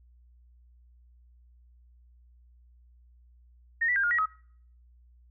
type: tone with pitch steps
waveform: sine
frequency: 1844 / 1961 / 1598 / 1422 / 1909 / 1273 Hz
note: A#6 / B6 / G6 / F6 / A#6 / D#6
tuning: -19 / -13 / +33 / +31 / +41 / +39 cents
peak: -23 dBFS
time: 3.81-4.26 s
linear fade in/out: 10 ms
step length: 75 ms
effects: noise-tail reverb RT60 0.6 s tail -25 dB re dry + added 60 Hz sine -55 dBFS peak until 5.3 s